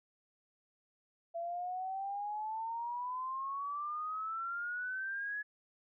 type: exponential sweep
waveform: sine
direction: up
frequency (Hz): 670 to 1700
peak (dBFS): -36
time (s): 1.34-5.43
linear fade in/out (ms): 20
effects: none